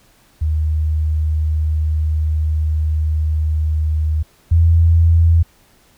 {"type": "tone pair in turn", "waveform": "sine", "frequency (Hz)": [77.5, 83.04], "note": ["D#2", "E2"], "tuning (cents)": [-6, 13], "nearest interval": "minor second", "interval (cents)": 119, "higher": "second", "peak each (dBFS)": [-14, -8], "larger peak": "second", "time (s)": [[0.41, 4.23], [4.51, 5.43]], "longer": "first", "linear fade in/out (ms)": 10, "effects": ["pink hiss -53 dBFS RMS until 5.97 s"]}